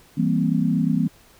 sine chord, C dominant seventh, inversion first, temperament equal, 164.81 / 196 / 233.1 / 261.6 Hz, E3 / G3 / Bb3 / C4, 0 / 0 / 0 / 0 cents, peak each -22 / -24 / -23 / -24 dBFS, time 0.17-1.08 s, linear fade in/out 10 ms, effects pink hiss -53 dBFS RMS until 1.39 s

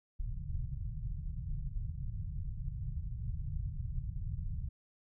pink low-pass noise, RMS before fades -38 dBFS, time 0.19-4.69 s, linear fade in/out 10 ms, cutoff 150 Hz, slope 48 dB/octave, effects none

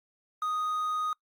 triangle tone with quantisation, 1244.5 Hz, D#6, in tune, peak -26 dBFS, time 0.42-1.13 s, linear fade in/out 2 ms, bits 9, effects noise-tail reverb RT60 0.1 s tail -25 dB re dry + Opus 48 kbps

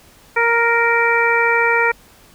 harmonic tone, 466.2 Hz, A#4, in tune, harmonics 1 / 2 / 3 / 4 / 5, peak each -19 / -19 / -19 / -19 / -19 dBFS, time 0.36-1.92 s, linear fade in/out 10 ms, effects pink hiss -48 dBFS RMS until 2.34 s

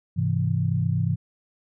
sine chord, Ab augmented, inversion none, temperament equal with one note detuned, 102.34 / 130.81 / 164.81 Hz, Ab2 / C3 / E3, -25 / 0 / 0 cents, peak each -25 dBFS, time 0.16-1.16 s, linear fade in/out 20 ms, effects none

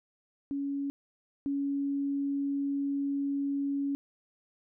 sine tone pair in turn, 280 / 280 Hz, C#4 / C#4, +18 / +18 cents, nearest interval unison, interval 0 cents, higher neither, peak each -30 / -28 dBFS, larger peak second, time 0.51-0.9 / 1.46-3.95 s, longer second, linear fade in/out 0 ms, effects none

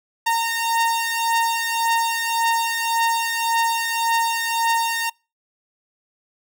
sawtooth beating tone pair, 919 / 920.8 Hz, A#5 / A#5, -25 / -22 cents, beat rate 1.8 Hz, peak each -17 / -20 dBFS, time 0.26-5.1 s, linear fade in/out 10 ms, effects noise-tail reverb RT60 0.3 s tail -26 dB re dry

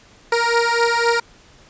15% pulse beating tone pair, 466.2 / 470.1 Hz, A#4 / A#4, 0 / +15 cents, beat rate 3.9 Hz, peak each -12 dBFS, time 0.32-1.2 s, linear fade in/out 5 ms, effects pink hiss -49 dBFS RMS until 1.69 s + resampled to 16000 Hz

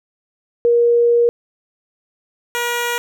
sine / 10% pulse tone pair in turn, 473.5 / 478.4 Hz, A#4 / A#4, +27 / +45 cents, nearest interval unison, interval 18 cents, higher second, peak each -10 dBFS, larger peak neither, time 0.65-1.29 / 2.55-2.98 s, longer first, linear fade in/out 0 ms, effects none

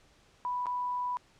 sine tone with dropouts, 987.8 Hz, B5, in tune, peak -30 dBFS, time 0.45-1.17 s, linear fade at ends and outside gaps 0 ms, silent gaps 0.658-0.667 s, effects pink hiss -63 dBFS RMS until 1.39 s + low-pass 7000 Hz 12 dB/octave

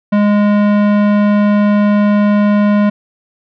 sine tone with tanh clipping, 206.5 Hz, G#3, 10 cents flat, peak -10 dBFS, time 0.12-2.9 s, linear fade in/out 10 ms, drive 18 dB, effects none

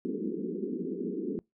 white band-pass noise, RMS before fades -34 dBFS, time 0.05-1.39 s, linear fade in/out 0 ms, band 180 to 440 Hz, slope 96 dB/octave, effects noise-tail reverb RT60 0.2 s tail -26 dB re dry

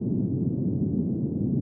pink band-pass noise, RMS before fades -26 dBFS, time 0-1.61 s, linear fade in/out 20 ms, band 120 to 300 Hz, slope 24 dB/octave, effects none

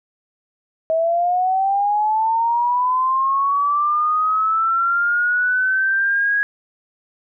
sine linear sweep, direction up, 639 to 1661.2 Hz, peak -15 dBFS, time 0.9-6.43 s, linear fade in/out 0 ms, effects none

